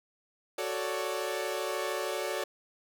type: chord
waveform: sawtooth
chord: D major seventh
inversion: first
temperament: equal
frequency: 370 / 440 / 554.4 / 587.3 Hz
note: F#4 / A4 / C#5 / D5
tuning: 0 / 0 / 0 / 0 cents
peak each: -33 dBFS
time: 0.58-2.44 s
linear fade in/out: 5 ms
effects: none